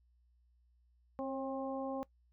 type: harmonic tone with a mistuned harmonic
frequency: 266.6 Hz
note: C4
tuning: 33 cents sharp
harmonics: 1 / 2 / 3 / 4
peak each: -40 / -39 / -44 / -48 dBFS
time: 1.19-2.03 s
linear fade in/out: 0 ms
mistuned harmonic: 2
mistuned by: +23 cents
effects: noise-tail reverb RT60 0.1 s tail -20 dB re dry + added 60 Hz sine -67 dBFS peak until 2.32 s